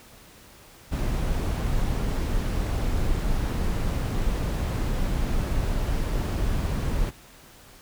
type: noise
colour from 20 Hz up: brown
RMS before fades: -25 dBFS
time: 0.91-7.11 s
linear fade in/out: 20 ms
effects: pink hiss -50 dBFS RMS until 7.81 s